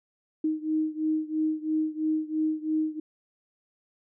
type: beating tone pair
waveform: sine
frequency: 311 / 314 Hz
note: D#4 / D#4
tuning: -1 / +16 cents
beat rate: 3 Hz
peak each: -27 / -29 dBFS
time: 0.44-3 s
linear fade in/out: 5 ms
effects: none